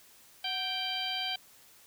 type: harmonic tone with a mistuned harmonic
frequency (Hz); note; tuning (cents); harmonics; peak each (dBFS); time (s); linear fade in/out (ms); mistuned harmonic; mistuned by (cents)
784; G5; 0; 1 / 2 / 3 / 4 / 5 / 6; -39 / -43 / -40 / -34 / -42 / -40; 0.44-1.36; 5; 1; -95
effects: white hiss -58 dBFS RMS until 1.86 s